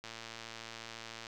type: click train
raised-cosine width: 0.2 ms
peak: -27 dBFS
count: 141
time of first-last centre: 0.04-1.268 s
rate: 114 Hz
effects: none